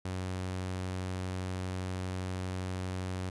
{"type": "tone", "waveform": "sawtooth", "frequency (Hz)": 92.5, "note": "F#2", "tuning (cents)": 0, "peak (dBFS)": -30, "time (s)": [0.05, 3.3], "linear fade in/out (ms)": 5, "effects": ["resampled to 24000 Hz"]}